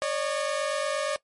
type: tone pair together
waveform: sawtooth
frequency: 555.5 / 604 Hz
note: C#5 / D5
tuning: +4 / +48 cents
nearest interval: minor second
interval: 144 cents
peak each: -25 / -25 dBFS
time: 0.02-1.16 s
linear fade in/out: 0 ms
effects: noise-tail reverb RT60 0.1 s tail -19 dB re dry + MP3 48 kbps